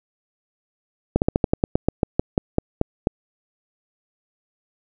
slowing click train, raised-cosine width 2 ms, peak -3 dBFS, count 15, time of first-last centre 1.16-3.071 s, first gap 59 ms, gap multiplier 1.12, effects none

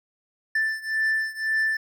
triangle beating tone pair, 1765 / 1766.9 Hz, A6 / A6, +5 / +7 cents, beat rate 1.9 Hz, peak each -23 / -25 dBFS, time 0.55-1.77 s, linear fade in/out 5 ms, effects none

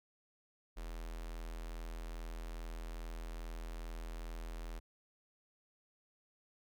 square tone with notch filter, 41.2 Hz, E1, in tune, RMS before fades -44 dBFS, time 0.76-4.8 s, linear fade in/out 20 ms, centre 120 Hz, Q 0.52, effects none

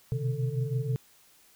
sine tone cluster, 123.9 / 130.1 / 151.8 / 442.5 Hz, B2 / C3 / D#3 / A4, +6 / -9 / -42 / +10 cents, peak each -33 / -29 / -36 / -38 dBFS, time 0.12-0.96 s, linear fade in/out 0 ms, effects white hiss -60 dBFS RMS until 1.55 s

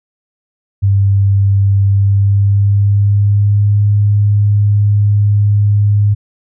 sine tone with pitch glide, 99 to 103.03 Hz, G2 to G#2, +18 to -13 cents, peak -7 dBFS, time 0.82-6.15 s, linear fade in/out 20 ms, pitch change +69 cents, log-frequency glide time 1.85-3.8 s, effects none

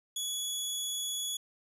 20% pulse tone, 3384 Hz, G#7, 32 cents sharp, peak -27 dBFS, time 0.16-1.37 s, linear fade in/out 5 ms, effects none

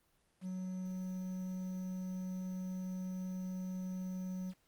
triangle tone with quantisation, 185 Hz, F#3, in tune, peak -36 dBFS, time 0.41-4.54 s, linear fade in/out 50 ms, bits 10, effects pink hiss -74 dBFS RMS until 4.67 s + Opus 32 kbps

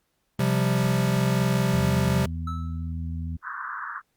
square chord, C suspended fourth, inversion none, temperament equal, 130.81 / 174.61 / 196 Hz, C3 / F3 / G3, 0 / 0 / 0 cents, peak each -24 / -27 / -27 dBFS, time 0.39-2.26 s, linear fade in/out 5 ms
harmonic tone, 82.41 Hz, E2, in tune, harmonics 1 / 2 / 3, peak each -29 / -35 / -39 dBFS, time 1.74-3.37 s, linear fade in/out 10 ms
triangle tone with exponential decay, 1308 Hz, E6, 14 cents flat, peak -28 dBFS, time 2.47-2.92 s, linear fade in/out 5 ms, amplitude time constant 96 ms
pink band-pass noise, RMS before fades -34 dBFS, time 3.42-4.02 s, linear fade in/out 50 ms, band 1000 to 1700 Hz, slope 96 dB/octave
effects pink hiss -73 dBFS RMS until 4.16 s + Opus 48 kbps

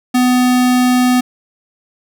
square tone, 250 Hz, B3, 21 cents sharp, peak -10 dBFS, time 0.14-1.21 s, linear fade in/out 10 ms, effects none

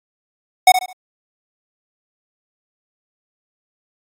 square tone with echo, 740 Hz, F#5, in tune, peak -5 dBFS, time 0.67-0.72 s, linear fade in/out 5 ms, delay 70 ms, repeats 3, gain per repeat -10 dB, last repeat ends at 0.93 s, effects AAC 48 kbps

